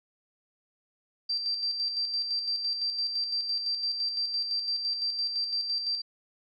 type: tone with tremolo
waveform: sine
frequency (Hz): 4699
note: D8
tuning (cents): 0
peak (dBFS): -26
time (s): 1.29-6.02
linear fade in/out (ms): 10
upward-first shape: square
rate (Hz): 5.9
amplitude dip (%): 45
effects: none